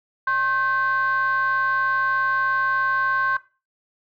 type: ring-modulated tone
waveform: triangle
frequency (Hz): 238.4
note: A#3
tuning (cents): +39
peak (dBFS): -13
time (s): 0.27-3.37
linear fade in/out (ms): 5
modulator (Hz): 1310
effects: noise-tail reverb RT60 0.3 s tail -17 dB re dry + tanh soft clip ceiling -11 dBFS